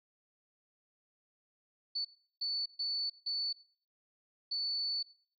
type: tone bursts at uneven times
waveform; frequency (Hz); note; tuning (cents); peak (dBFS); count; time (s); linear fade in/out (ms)
sine; 4476; C#8; +16; -32; 5; 1.95-2.05 / 2.41-2.66 / 2.79-3.1 / 3.26-3.53 / 4.51-5.03; 10
effects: noise-tail reverb RT60 0.5 s tail -19 dB re dry